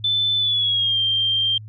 sine tone with pitch glide, 3520 to 3172 Hz, A7 to G7, 0 to +20 cents, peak -17 dBFS, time 0.04-1.58 s, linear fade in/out 5 ms, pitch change -180 cents, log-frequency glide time 0.37-0.99 s, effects added 107 Hz sine -35 dBFS peak until 1.68 s

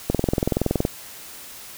click train, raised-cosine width 2 ms, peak -6 dBFS, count 17, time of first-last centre 0.1-0.851 s, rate 21.3 Hz, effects white hiss -40 dBFS RMS until 1.77 s

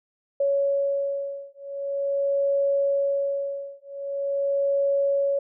sine beating tone pair, 558 / 558.44 Hz, C#5 / C#5, +11 / +13 cents, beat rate 0.44 Hz, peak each -25 dBFS, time 0.4-5.39 s, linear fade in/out 5 ms, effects none

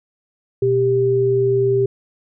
sine tone pair together, 123.47 / 394.1 Hz, B2 / G4, 0 / +9 cents, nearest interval octave + minor sixth, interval 2009 cents, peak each -21 / -14 dBFS, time 0.62-1.86 s, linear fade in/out 5 ms, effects none

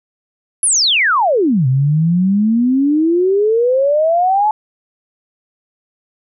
sine exponential two-way sweep, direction down then up, 11150 to 126.7 to 871 Hz, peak -10 dBFS, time 0.63-4.51 s, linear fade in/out 2 ms, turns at 1.67 s, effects none

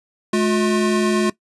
square tone pair together, 213.2 / 358.5 Hz, G#3 / F4, +46 / +45 cents, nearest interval major sixth, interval 899 cents, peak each -19 dBFS, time 0.33-1.3 s, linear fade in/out 5 ms, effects noise-tail reverb RT60 0.1 s tail -19 dB re dry + resampled to 24000 Hz

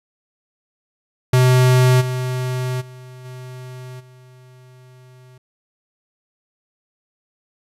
square tone with level steps, 127.2 Hz, C3, 48 cents flat, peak -11 / -21 / -37 / -33 / -44 dBFS, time 1.33-5.38 s, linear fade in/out 5 ms, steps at 2 / 2.8 / 3.24 / 3.99 s, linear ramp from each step 20 ms, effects resampled to 32000 Hz

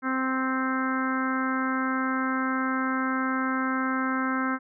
harmonic tone, 261.6 Hz, C4, in tune, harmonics 1 / 2 / 3 / 4 / 5 / 6 / 7 / 8, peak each -27 / -38 / -39 / -33 / -31 / -32 / -41 / -40 dBFS, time 0.02-4.59 s, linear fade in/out 50 ms, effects none

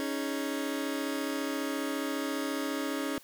sawtooth chord, C# suspended second, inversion none, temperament just, 277.2 / 311.8 / 415.8 Hz, C#4 / D#4 / G#4, 0 / +4 / +2 cents, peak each -29 / -32 / -35 dBFS, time 0-3.18 s, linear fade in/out 0 ms, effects white hiss -56 dBFS RMS until 3.23 s

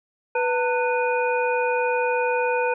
harmonic tone with a mistuned harmonic, 493.9 Hz, B4, in tune, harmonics 1 / 2 / 3 / 5, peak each -22 / -25 / -29 / -29 dBFS, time 0.35-2.74 s, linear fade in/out 5 ms, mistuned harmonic 2, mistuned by -150 cents, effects none

